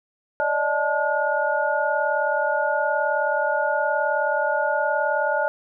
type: tone cluster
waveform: sine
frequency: 578 / 617 / 872 / 1438 Hz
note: D5 / D#5 / A5 / F#6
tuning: -28 / -15 / -16 / -50 cents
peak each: -25 dBFS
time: 0.4-5.48 s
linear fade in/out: 0 ms
effects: none

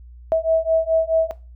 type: beating tone pair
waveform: sine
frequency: 646 / 650.7 Hz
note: E5 / E5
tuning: -35 / -23 cents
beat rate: 4.7 Hz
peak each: -19 dBFS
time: 0.32-1.31 s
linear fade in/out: 0 ms
effects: noise-tail reverb RT60 0.3 s tail -17 dB re dry + added 60 Hz sine -39 dBFS peak until 1.55 s

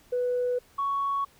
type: tone pair in turn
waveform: sine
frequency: 493.9 / 1113.9 Hz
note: B4 / C#6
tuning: 0 / +8 cents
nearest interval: octave + major second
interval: 1408 cents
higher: second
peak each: -23 / -24 dBFS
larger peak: first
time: 0.12-0.59 / 0.78-1.25 s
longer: neither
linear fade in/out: 10 ms
effects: tanh soft clip ceiling -20 dBFS + pink hiss -59 dBFS RMS until 1.39 s

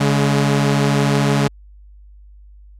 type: tone pair together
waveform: sawtooth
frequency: 141.7 / 209.3 Hz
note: C#3 / G#3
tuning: +38 / +14 cents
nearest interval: perfect fifth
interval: 676 cents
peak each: -11 / -15 dBFS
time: 0-1.48 s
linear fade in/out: 10 ms
effects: added 50 Hz sine -40 dBFS peak until 2.79 s + low-pass 9000 Hz 12 dB/octave

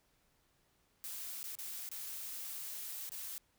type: noise with dropouts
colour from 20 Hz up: blue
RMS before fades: -44 dBFS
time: 1.04-3.38 s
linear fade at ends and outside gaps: 0 ms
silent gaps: 1.43-1.44 / 1.553-1.587 / 1.89-1.915 / 3.092-3.119 s
effects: pink hiss -74 dBFS RMS until 3.58 s

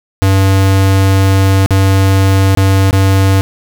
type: tone with dropouts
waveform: square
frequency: 96.6 Hz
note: G2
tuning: 25 cents flat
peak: -7 dBFS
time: 0.22-3.41 s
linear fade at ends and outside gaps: 0 ms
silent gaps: 1.661-1.707 / 2.55-2.573 / 2.909-2.929 s
effects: none

